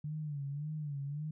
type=tone with vibrato; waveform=sine; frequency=146.83 Hz; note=D3; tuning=in tune; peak=-36 dBFS; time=0.04-1.31 s; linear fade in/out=5 ms; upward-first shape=sine; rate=1.8 Hz; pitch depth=93 cents each way; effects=none